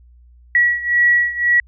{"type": "beating tone pair", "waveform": "sine", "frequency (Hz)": [1927, 1928.9], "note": ["B6", "B6"], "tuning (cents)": [-43, -41], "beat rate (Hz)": 1.9, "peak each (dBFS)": [-14, -17], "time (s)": [0.55, 1.6], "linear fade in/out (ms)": 2, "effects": ["added 60 Hz sine -44 dBFS peak until 1.67 s"]}